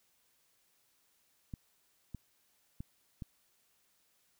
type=clicks; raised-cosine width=5 ms; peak=-29 dBFS; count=4; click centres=1.538 / 2.147 / 2.805 / 3.222 s; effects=white hiss -73 dBFS RMS until 4.39 s